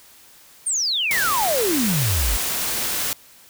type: exponential sweep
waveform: sine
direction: down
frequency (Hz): 9130 to 43.58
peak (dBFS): -19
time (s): 0.66-2.37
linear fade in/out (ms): 10
type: noise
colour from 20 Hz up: white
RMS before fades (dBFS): -24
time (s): 1.11-3.13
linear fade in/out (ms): 0
effects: white hiss -49 dBFS RMS until 3.49 s